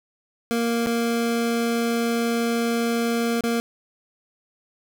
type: tone with dropouts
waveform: 25% pulse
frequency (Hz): 233.1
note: A#3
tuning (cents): 0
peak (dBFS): -17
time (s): 0.51-3.6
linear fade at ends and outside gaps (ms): 0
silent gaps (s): 0.862-0.87 / 3.408-3.437
effects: none